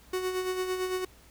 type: tone with tremolo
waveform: 45% pulse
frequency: 370 Hz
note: F#4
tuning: in tune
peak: -27 dBFS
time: 0.13-1.05 s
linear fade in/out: 5 ms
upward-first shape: sine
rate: 8.9 Hz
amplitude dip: 50%
effects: added 60 Hz sine -56 dBFS peak until 1.3 s + pink hiss -57 dBFS RMS until 1.3 s